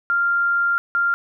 sine tone pair in turn, 1393 / 1393 Hz, F6 / F6, -5 / -5 cents, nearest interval unison, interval 0 cents, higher neither, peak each -16 dBFS, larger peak neither, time 0.1-0.78 / 0.95-1.14 s, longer first, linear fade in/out 0 ms, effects none

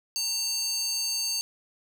square tone with high-pass filter, 913 Hz, A#5, 36 cents flat, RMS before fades -29 dBFS, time 0.16-1.41 s, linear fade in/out 0 ms, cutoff 5200 Hz, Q 5.7, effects none

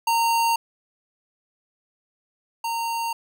square tone pair in turn, 922 / 922 Hz, A#5 / A#5, -19 / -19 cents, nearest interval unison, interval 0 cents, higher neither, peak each -19 / -25 dBFS, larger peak first, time 0.07-0.56 / 2.64-3.13 s, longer neither, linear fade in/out 5 ms, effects none

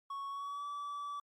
triangle tone with pitch glide, 1108.7 to 1153.1 Hz, C#6 to D6, 0 to -32 cents, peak -37 dBFS, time 0.1-1.2 s, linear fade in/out 5 ms, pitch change +68 cents, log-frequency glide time 0.29-0.65 s, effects Opus 48 kbps

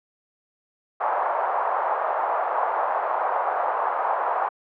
pink band-pass noise, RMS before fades -24 dBFS, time 1-4.49 s, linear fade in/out 10 ms, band 660 to 1100 Hz, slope 24 dB/octave, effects high-pass 400 Hz 12 dB/octave

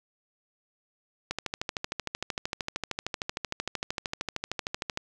click train, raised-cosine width 0.2 ms, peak -13 dBFS, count 49, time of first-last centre 1.31-4.974 s, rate 13.1 Hz, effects none

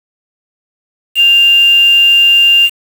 sine tone with quantisation, 2794 Hz, F7, in tune, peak -4 dBFS, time 1.15-2.7 s, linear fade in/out 50 ms, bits 4, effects none

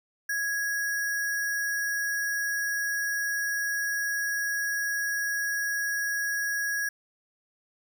sine tone with sample-and-hold, 1661.2 Hz, G#6, in tune, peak -26 dBFS, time 0.29-6.89 s, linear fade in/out 5 ms, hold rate 7350 Hz, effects none

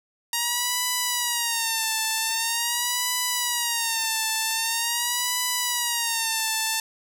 5% pulse tone with vibrato, 936 Hz, A#5, 7 cents sharp, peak -11 dBFS, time 0.33-6.8 s, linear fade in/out 2 ms, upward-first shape sine, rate 0.44 Hz, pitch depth 100 cents each way, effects none

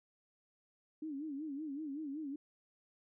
sine tone with vibrato, 293.7 Hz, D4, in tune, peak -39 dBFS, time 1.02-2.36 s, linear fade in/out 5 ms, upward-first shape sine, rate 5.3 Hz, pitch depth 140 cents each way, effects none

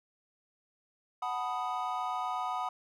triangle chord, B dominant seventh, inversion second, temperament equal, 740 / 880 / 987.8 / 1244.5 Hz, F#5 / A5 / B5 / D#6, 0 / 0 / 0 / 0 cents, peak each -34 / -40 / -35 / -35 dBFS, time 1.22-2.69 s, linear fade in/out 5 ms, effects none

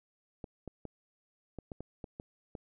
clicks, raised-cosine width 2 ms, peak -28 dBFS, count 9, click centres 0.442 / 0.677 / 0.853 / 1.587 / 1.718 / 1.806 / 2.042 / 2.199 / 2.552 s, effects none

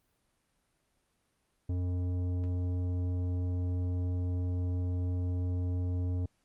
sine tone with tanh clipping, 89.7 Hz, F2, 47 cents sharp, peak -31 dBFS, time 1.69-6.26 s, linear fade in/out 5 ms, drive 12 dB, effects pink hiss -75 dBFS RMS until 6.44 s + Opus 32 kbps

